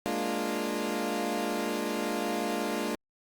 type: chord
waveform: 20% pulse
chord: Bb dominant seventh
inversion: third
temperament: equal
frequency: 207.7 / 233.1 / 293.7 / 349.2 Hz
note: Ab3 / Bb3 / D4 / F4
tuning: 0 / 0 / 0 / 0 cents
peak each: -30 dBFS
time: 0.06-2.95 s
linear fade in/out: 0 ms
effects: Opus 48 kbps